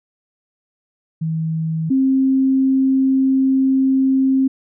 sine tone pair in turn, 160.6 / 265.8 Hz, E3 / C4, -45 / +27 cents, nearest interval major sixth, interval 872 cents, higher second, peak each -18 / -12 dBFS, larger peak second, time 1.21-1.9 / 1.9-4.48 s, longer second, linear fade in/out 10 ms, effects none

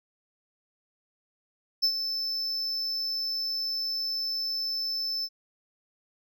triangle tone with ADSR envelope, 5274 Hz, E8, in tune, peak -18 dBFS, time 1.82-5.29 s, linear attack 19 ms, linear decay 75 ms, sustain -9 dB, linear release 50 ms, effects none

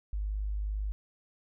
sine tone, 51.2 Hz, G#1, 24 cents flat, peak -30 dBFS, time 0.13-0.92 s, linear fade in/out 0 ms, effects none

